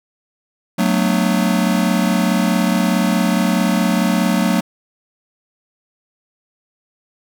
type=chord; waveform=square; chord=B minor seventh; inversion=second; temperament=just; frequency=185.21 / 222.2 / 246.9 / 296.3 Hz; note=F#3 / A3 / B3 / D4; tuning=+2 / +17 / 0 / +15 cents; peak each=-18 / -19 / -23 / -24 dBFS; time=0.78-4.61 s; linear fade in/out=10 ms; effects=none